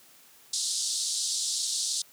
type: band-pass noise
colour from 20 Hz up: pink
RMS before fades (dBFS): -30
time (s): 0.53-2.02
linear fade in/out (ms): 5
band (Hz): 3800 to 9400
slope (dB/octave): 48
effects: white hiss -56 dBFS RMS until 2.12 s + high-pass 80 Hz 12 dB/octave